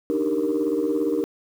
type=chord; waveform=sine; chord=Eb major seventh; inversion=third; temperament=equal; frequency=293.7 / 311.1 / 392 / 466.2 Hz; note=D4 / Eb4 / G4 / Bb4; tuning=0 / 0 / 0 / 0 cents; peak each=-26 / -24 / -26 / -24 dBFS; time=0.1-1.24 s; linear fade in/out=0 ms; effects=tanh soft clip ceiling -14 dBFS + 8-bit